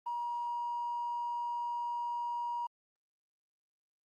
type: tone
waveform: triangle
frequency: 954 Hz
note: A#5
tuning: 40 cents sharp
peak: -30 dBFS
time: 0.06-2.67 s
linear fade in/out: 10 ms
effects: tanh soft clip ceiling -31 dBFS + Opus 24 kbps